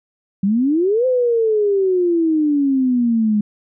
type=exponential two-way sweep; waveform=sine; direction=up then down; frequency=187.9 to 519 to 206.3 Hz; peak=-13 dBFS; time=0.43-3.41 s; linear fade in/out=5 ms; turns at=1.06 s; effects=none